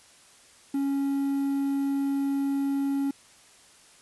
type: tone with quantisation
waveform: triangle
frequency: 277.2 Hz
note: C#4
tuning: in tune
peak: -22 dBFS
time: 0.74-3.11 s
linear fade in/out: 5 ms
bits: 8
effects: white hiss -55 dBFS RMS until 4.01 s + resampled to 24000 Hz